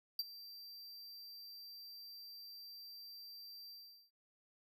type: tone with ADSR envelope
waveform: square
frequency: 4699 Hz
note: D8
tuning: in tune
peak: -33 dBFS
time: 0.19-4.11 s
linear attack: 3 ms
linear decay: 32 ms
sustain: -18 dB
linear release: 410 ms
effects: none